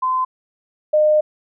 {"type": "tone pair in turn", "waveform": "sine", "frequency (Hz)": [1028, 609.6], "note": ["C6", "D#5"], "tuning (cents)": [-31, -36], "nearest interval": "major sixth", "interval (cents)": 905, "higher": "first", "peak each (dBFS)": [-16, -11], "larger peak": "second", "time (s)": [[0.02, 0.25], [0.93, 1.21]], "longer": "second", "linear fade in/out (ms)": 10, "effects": []}